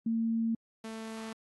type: tone pair in turn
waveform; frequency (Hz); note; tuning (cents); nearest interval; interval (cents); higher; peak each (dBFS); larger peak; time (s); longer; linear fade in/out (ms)
sine / sawtooth; 227.1 / 222.4; A#3 / A3; -45 / +19; unison; 36; first; -27 / -35; first; 0.06-0.55 / 0.84-1.33; neither; 5
effects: AAC 32 kbps